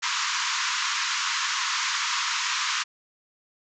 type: band-pass noise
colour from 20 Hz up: pink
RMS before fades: -27 dBFS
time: 0.02-2.84 s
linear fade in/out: 20 ms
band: 960 to 7200 Hz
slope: 96 dB/octave
effects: none